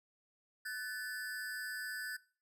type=ring-modulated tone; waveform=square; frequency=1624 Hz; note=G#6; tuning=39 cents flat; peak=-37 dBFS; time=0.65-2.17 s; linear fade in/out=10 ms; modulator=122 Hz; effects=noise-tail reverb RT60 0.4 s tail -21 dB re dry